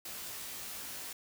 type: noise with comb filter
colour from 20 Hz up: white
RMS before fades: -43 dBFS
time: 0.05-1.13 s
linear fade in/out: 5 ms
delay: 18 ms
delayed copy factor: +0.85
effects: none